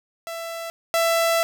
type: tone pair in turn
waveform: sawtooth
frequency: 666 / 666 Hz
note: E5 / E5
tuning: +18 / +18 cents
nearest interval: unison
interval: 0 cents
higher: neither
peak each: -26 / -14 dBFS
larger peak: second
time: 0.27-0.7 / 0.94-1.43 s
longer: second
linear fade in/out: 0 ms
effects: none